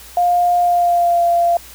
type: tone with pitch glide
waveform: sine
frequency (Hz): 706 to 689.1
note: F5 to F5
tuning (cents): +19 to -23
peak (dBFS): -11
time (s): 0.17-1.57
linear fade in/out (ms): 2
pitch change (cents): -42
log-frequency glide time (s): 0.59-1.23
effects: added 60 Hz sine -44 dBFS peak until 1.74 s + white hiss -39 dBFS RMS until 1.74 s

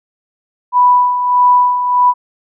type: tone with tremolo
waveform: sine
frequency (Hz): 987.8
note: B5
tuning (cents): 0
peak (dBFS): -5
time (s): 0.72-2.14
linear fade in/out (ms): 50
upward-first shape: sine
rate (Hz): 1.6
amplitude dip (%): 60
effects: none

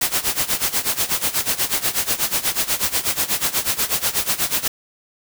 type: noise with tremolo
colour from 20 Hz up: white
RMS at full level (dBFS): -18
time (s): 0.01-4.68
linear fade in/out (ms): 5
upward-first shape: sine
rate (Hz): 8.2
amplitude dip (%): 85
effects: none

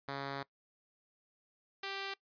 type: tone pair in turn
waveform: 5% pulse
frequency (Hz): 138.59 / 392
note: C#3 / G4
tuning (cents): 0 / 0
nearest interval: octave + tritone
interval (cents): 1800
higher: second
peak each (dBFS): -27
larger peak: neither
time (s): 0.08-0.43 / 1.83-2.14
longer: first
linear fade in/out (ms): 5
effects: noise-tail reverb RT60 0.1 s tail -21 dB re dry + resampled to 11025 Hz

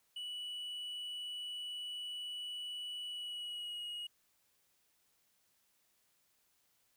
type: tone with pitch glide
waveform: triangle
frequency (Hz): 2951 to 2890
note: F#7 to F#7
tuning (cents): -5 to -41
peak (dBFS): -39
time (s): 0.16-4.07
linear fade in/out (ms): 5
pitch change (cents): -36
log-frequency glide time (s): 3.05-3.86
effects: white hiss -75 dBFS RMS until 6.96 s

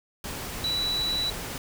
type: tone in noise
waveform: sine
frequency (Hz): 3939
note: B7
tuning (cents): -5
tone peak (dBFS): -25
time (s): 0.64-1.3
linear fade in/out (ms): 2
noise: pink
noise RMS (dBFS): -35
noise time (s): 0.24-1.58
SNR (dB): +7
effects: none

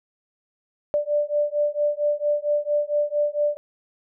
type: beating tone pair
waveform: sine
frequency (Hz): 587.3 / 591.7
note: D5 / D5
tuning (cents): 0 / +13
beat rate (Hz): 4.4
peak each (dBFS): -23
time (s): 0.94-3.57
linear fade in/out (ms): 0
effects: none

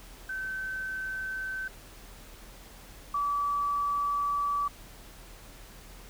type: tone pair in turn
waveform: sine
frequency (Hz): 1536 / 1150.7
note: G6 / D6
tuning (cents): -36 / -36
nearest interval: perfect fourth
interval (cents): 500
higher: first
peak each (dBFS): -32 / -26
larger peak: second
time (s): 0.29-1.68 / 3.14-4.68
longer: second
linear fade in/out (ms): 5
effects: added 41 Hz sine -50 dBFS peak until 6.09 s + pink hiss -51 dBFS RMS until 6.09 s

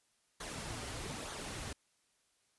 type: noise with flanger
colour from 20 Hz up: pink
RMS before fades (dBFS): -43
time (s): 0.4-1.73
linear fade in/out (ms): 5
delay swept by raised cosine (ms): 0.38 to 6.18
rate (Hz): 1.1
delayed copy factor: -0.55
effects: white hiss -75 dBFS RMS until 2.58 s + resampled to 24000 Hz

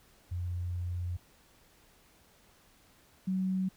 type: tone pair in turn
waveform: sine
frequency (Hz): 88.4 / 187.78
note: F2 / F#3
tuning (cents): +22 / +26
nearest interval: octave + minor second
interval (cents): 1304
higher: second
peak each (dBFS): -32 / -28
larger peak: second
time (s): 0.31-1.17 / 3.27-3.69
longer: first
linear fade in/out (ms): 10
effects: pink hiss -63 dBFS RMS until 3.76 s

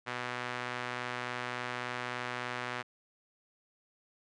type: tone with band-pass filter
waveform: sawtooth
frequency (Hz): 123.47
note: B2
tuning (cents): 0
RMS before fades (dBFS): -38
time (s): 0.06-2.83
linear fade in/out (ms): 20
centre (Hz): 1700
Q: 1.1
effects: resampled to 22050 Hz

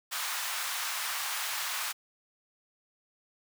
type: high-pass noise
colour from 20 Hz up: pink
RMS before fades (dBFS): -34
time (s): 0.11-1.93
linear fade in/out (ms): 20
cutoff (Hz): 940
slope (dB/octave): 24
effects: none

